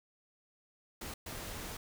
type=noise bursts at uneven times; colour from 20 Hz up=pink; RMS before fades=-43 dBFS; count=2; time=1.01-1.14 / 1.26-1.77 s; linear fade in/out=5 ms; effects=none